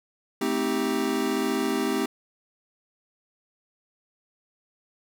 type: chord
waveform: square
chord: A half-diminished seventh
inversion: none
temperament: equal with one note detuned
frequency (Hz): 220 / 261.6 / 315.7 / 392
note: A3 / C4 / Eb4 / G4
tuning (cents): 0 / 0 / +25 / 0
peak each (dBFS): -32 / -29 / -31 / -29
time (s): 0.41-2.06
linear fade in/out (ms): 5
effects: none